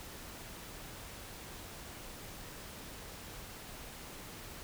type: silence
effects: pink hiss -48 dBFS RMS until 4.63 s